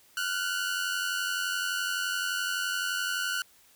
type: tone pair together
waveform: sawtooth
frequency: 1405 / 1496.7 Hz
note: F6 / F#6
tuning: +10 / +19 cents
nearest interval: minor second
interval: 109 cents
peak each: -29 / -27 dBFS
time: 0.17-3.42 s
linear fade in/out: 2 ms
effects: white hiss -60 dBFS RMS until 3.75 s